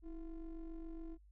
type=ring-modulated tone; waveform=triangle; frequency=174.61 Hz; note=F3; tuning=in tune; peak=-39 dBFS; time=0.02-1.18 s; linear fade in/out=50 ms; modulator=151 Hz; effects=noise-tail reverb RT60 0.1 s tail -26 dB re dry + added 50 Hz sine -60 dBFS peak until 1.31 s